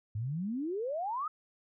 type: exponential sweep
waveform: sine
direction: up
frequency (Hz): 100 to 1300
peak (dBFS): -32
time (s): 0.15-1.28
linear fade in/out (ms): 5
effects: none